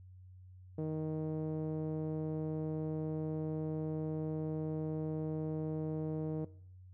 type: tone with low-pass filter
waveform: sawtooth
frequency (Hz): 156.2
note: D#3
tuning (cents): +7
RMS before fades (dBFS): -37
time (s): 0.78-6.45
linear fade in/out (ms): 5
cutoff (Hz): 480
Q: 2.1
effects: noise-tail reverb RT60 0.6 s tail -20 dB re dry + added 92 Hz sine -52 dBFS peak until 6.93 s